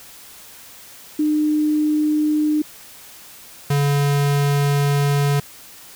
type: tone pair in turn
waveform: sine / square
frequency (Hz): 303.1 / 142.55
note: D#4 / C#3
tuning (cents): -45 / +49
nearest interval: octave + minor second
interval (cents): 1306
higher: first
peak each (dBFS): -15 / -16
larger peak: first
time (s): 1.19-2.62 / 3.7-5.4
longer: second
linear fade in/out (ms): 5
effects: white hiss -42 dBFS RMS until 5.95 s